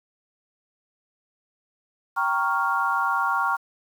sine chord, G half-diminished seventh, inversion none, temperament equal, 784 / 932.3 / 1108.7 / 1396.9 Hz, G5 / Bb5 / Db6 / F6, 0 / 0 / 0 / 0 cents, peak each -29 / -27 / -25 / -25 dBFS, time 2.16-3.57 s, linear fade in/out 20 ms, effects 8-bit

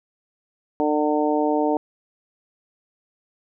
harmonic tone, 150 Hz, D3, 37 cents sharp, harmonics 2 / 3 / 4 / 5 / 6, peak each -22 / -24 / -25 / -26 / -27 dBFS, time 0.8-1.77 s, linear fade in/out 0 ms, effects none

